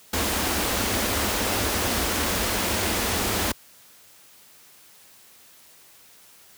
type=band-stop noise; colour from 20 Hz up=pink; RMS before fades=-24 dBFS; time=0.13-3.52 s; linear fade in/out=5 ms; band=110 to 180 Hz; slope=96 dB/octave; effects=white hiss -52 dBFS RMS until 6.57 s + high-pass 60 Hz 12 dB/octave